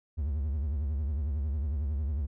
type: tone with vibrato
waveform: triangle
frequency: 72.7 Hz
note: D2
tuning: 17 cents flat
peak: -26 dBFS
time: 0.17-2.27 s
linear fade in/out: 20 ms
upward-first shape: triangle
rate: 11 Hz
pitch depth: 200 cents each way
effects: none